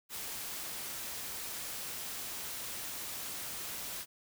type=noise; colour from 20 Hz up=white; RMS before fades=-41 dBFS; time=0.09-4.06 s; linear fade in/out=50 ms; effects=none